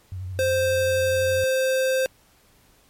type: tone with vibrato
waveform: sine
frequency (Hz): 92.5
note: F#2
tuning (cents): 0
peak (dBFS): -29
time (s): 0.12-1.44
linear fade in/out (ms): 0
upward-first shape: triangle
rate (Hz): 12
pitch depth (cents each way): 71
type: tone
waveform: square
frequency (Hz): 523.3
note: C5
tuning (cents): 0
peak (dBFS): -20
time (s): 0.39-2.06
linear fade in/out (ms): 0
effects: pink hiss -58 dBFS RMS until 2.89 s + MP3 64 kbps